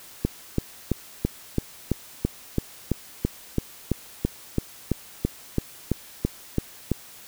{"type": "click train", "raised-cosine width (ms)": 3, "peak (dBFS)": -8, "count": 21, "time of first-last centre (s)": [0.25, 6.917], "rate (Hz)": 3, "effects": ["white hiss -46 dBFS RMS until 7.27 s"]}